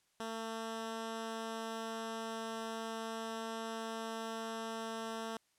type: tone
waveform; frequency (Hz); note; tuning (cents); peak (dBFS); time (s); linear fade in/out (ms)
10% pulse; 224.9; A3; +38; -31; 0.2-5.37; 2
effects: white hiss -75 dBFS RMS until 5.58 s + low-pass 10000 Hz 12 dB/octave